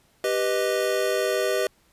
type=chord; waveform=square; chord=G augmented; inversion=none; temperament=equal; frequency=392 / 493.9 / 622.3 Hz; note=G4 / B4 / D#5; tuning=0 / 0 / 0 cents; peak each=-27 dBFS; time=0.24-1.67 s; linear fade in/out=2 ms; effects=pink hiss -62 dBFS RMS until 1.92 s + resampled to 32000 Hz